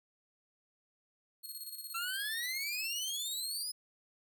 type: tone with tremolo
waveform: 5% pulse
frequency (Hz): 4293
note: C8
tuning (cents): +44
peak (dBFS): -34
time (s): 1.43-3.64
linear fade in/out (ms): 20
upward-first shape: square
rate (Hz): 17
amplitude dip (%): 55
type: exponential sweep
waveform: 25% pulse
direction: up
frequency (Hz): 1332 to 5110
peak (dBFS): -32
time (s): 1.94-3.72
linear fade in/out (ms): 10
effects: none